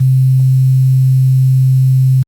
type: tone with quantisation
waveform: sine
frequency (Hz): 130.9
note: C3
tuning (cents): +1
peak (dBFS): -6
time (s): 0-2.23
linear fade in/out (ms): 10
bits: 6
effects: Opus 32 kbps